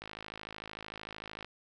click train, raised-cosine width 0.3 ms, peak -26 dBFS, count 77, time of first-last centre 0.02-1.446 s, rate 53.3 Hz, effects none

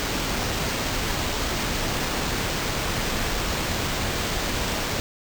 pink noise with sample-and-hold, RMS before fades -26 dBFS, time 0-5 s, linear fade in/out 0 ms, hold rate 11025 Hz, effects none

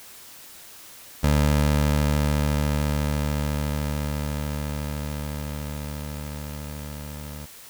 20% pulse tone with level ramp, 73.9 Hz, D2, 11 cents sharp, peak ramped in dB -12 to -30 dBFS, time 1.23-7.46 s, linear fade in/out 10 ms, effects white hiss -45 dBFS RMS until 7.69 s

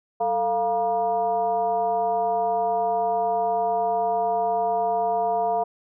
sine tone with frequency modulation, 698.5 Hz, F5, in tune, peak -20 dBFS, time 0.2-5.64 s, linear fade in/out 10 ms, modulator 253 Hz, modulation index 0.86, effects none

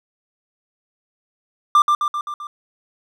triangle tone with echo, 1187 Hz, D6, 18 cents sharp, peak -7 dBFS, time 1.75-1.82 s, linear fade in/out 2 ms, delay 130 ms, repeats 5, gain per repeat -4 dB, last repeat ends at 2.47 s, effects none

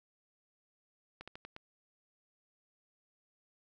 slowing click train, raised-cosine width 0.3 ms, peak -30 dBFS, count 5, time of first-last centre 1.21-1.564 s, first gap 66 ms, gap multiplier 1.2, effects none

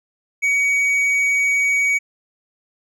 sine tone with tanh clipping, 2256 Hz, C#7, 30 cents sharp, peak -16 dBFS, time 0.42-1.99 s, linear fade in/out 20 ms, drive 6 dB, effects none

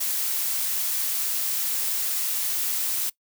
blue noise, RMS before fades -26 dBFS, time 0-3.1 s, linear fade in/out 10 ms, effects noise-tail reverb RT60 0.1 s tail -21 dB re dry

